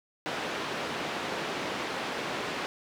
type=band-pass noise; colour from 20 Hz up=pink; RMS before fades=-34 dBFS; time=0.26-2.66 s; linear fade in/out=0 ms; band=270 to 3500 Hz; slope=12 dB/octave; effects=none